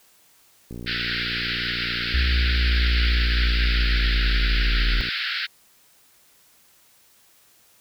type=click train; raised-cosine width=3 ms; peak=-23 dBFS; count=261; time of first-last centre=0.71-5.087 s; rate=59.4 Hz
type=band-pass noise; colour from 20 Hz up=pink; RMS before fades=-27 dBFS; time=0.86-5.47 s; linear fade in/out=20 ms; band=1400 to 4900 Hz; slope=96 dB/octave
type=linear sweep; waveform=sine; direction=down; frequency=65.41 to 43.05 Hz; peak=-18 dBFS; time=2.14-5.01 s; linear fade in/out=0 ms
effects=white hiss -57 dBFS RMS until 7.8 s